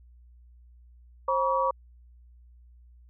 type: tone cluster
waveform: sine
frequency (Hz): 533 / 959 / 1136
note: C5 / A#5 / C#6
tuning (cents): +32 / +49 / +42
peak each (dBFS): -27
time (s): 1.28-1.71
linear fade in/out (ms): 5
effects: added 60 Hz sine -51 dBFS peak until 3.09 s